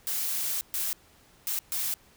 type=noise bursts at uneven times; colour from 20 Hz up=blue; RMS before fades=-30 dBFS; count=4; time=0.07-0.61 / 0.74-0.93 / 1.47-1.59 / 1.72-1.94 s; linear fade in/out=0 ms; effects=pink hiss -59 dBFS RMS until 2.16 s